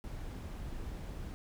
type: noise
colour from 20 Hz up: brown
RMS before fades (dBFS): -42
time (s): 0.04-1.34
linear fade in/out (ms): 0
effects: none